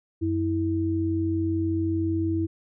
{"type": "tone pair together", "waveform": "sine", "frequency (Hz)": [92.5, 325.7], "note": ["F#2", "E4"], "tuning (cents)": [0, -21], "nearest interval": "octave + minor seventh", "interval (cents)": 2179, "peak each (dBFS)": [-27, -24], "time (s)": [0.21, 2.47], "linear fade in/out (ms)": 20, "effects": []}